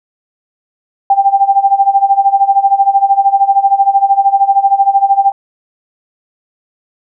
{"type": "tone with tremolo", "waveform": "sine", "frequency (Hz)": 790, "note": "G5", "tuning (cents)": 13, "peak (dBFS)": -3, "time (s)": [1.1, 5.32], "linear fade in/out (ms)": 2, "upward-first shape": "sine", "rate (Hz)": 13, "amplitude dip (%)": 85, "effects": []}